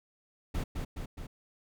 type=noise with echo; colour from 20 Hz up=brown; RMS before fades=-32 dBFS; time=0.54-0.64 s; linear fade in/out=10 ms; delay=210 ms; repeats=3; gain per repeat=-3 dB; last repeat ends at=1.27 s; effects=none